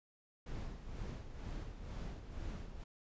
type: noise with tremolo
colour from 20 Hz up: brown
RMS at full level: -42 dBFS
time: 0.46-2.84 s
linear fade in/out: 5 ms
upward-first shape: sine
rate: 2.1 Hz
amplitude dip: 60%
effects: resampled to 16000 Hz